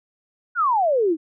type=exponential sweep; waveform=sine; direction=down; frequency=1506 to 299.9 Hz; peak=-16 dBFS; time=0.55-1.17 s; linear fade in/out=50 ms; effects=none